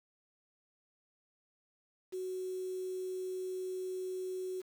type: tone with quantisation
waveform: sine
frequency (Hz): 371.3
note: F#4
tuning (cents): +6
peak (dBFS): -36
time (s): 2.12-4.62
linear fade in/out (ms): 20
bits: 9
effects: none